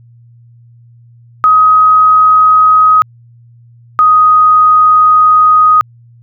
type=tone pair in turn; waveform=sine; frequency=1261 / 1248.7 Hz; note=D#6 / D#6; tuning=+23 / +6 cents; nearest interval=unison; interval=17 cents; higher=first; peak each=-3 dBFS; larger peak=neither; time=1.44-3.02 / 3.99-5.81 s; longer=second; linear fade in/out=0 ms; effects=added 118 Hz sine -38 dBFS peak until 6.22 s